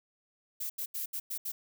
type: noise bursts at uneven times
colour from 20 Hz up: violet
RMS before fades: -36 dBFS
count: 6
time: 0.6-0.7 / 0.78-0.86 / 0.94-1.06 / 1.13-1.2 / 1.3-1.38 / 1.45-1.52 s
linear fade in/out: 10 ms
effects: none

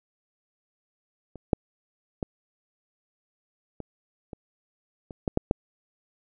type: clicks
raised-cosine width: 2 ms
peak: -28 / -6 / -15 / -22 / -24 / -26 / -12 / -8 / -7 dBFS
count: 9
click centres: 1.357 / 1.532 / 2.228 / 3.803 / 4.332 / 5.108 / 5.278 / 5.374 / 5.511 s
effects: none

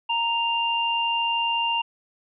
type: tone pair together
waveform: sine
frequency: 929.7 / 2794 Hz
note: A#5 / F7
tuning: -5 / 0 cents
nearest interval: octave + perfect fifth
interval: 1905 cents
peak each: -24 dBFS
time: 0.09-1.82 s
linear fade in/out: 10 ms
effects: none

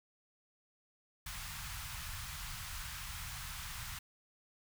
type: band-stop noise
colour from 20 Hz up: pink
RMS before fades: -44 dBFS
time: 1.26-3.99 s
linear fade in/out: 5 ms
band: 140 to 1000 Hz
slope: 24 dB/octave
effects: none

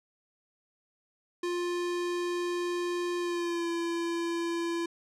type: tone with pitch glide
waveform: square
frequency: 351.3 to 338.6 Hz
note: F4 to E4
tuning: +10 to +46 cents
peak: -30 dBFS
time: 1.43-4.86 s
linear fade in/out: 5 ms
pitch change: -64 cents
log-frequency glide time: 3.19-3.68 s
effects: low-pass 8000 Hz 12 dB/octave

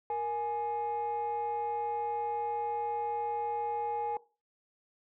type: tone pair together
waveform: sine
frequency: 468.6 / 836 Hz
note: A#4 / G#5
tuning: +9 / +11 cents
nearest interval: minor seventh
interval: 1002 cents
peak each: -34 / -30 dBFS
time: 0.1-4.17 s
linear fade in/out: 2 ms
effects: noise-tail reverb RT60 0.3 s tail -19 dB re dry + tanh soft clip ceiling -27 dBFS

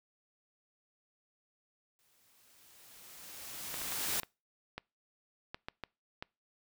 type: noise with exponential growth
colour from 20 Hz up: white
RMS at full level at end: -33 dBFS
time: 1.99-4.2 s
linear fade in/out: 0 ms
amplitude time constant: 480 ms
type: clicks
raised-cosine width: 0.3 ms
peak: -24 dBFS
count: 9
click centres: 3.742 / 3.817 / 3.922 / 4.233 / 4.78 / 5.545 / 5.685 / 5.837 / 6.225 s
effects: noise-tail reverb RT60 0.3 s tail -26 dB re dry

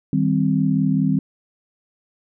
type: chord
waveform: sine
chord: C minor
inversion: first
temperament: just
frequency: 156.98 / 196.22 / 261.6 Hz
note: Eb3 / G3 / C4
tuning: +16 / +2 / 0 cents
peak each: -20 dBFS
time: 0.13-1.19 s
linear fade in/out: 2 ms
effects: none

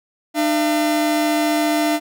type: tone pair together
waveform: 45% pulse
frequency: 302.4 / 680 Hz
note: D#4 / F5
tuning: -49 / -46 cents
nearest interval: octave + major second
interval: 1403 cents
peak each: -18 / -20 dBFS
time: 0.34-2 s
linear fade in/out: 50 ms
effects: none

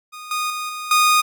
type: tone with level steps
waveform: sawtooth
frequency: 1234 Hz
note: D#6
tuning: 15 cents flat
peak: -30 / -17 / -21 / -24 / -9 dBFS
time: 0.12-1.22 s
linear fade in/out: 20 ms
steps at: 0.31 / 0.5 / 0.69 / 0.91 s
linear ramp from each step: 2 ms
effects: none

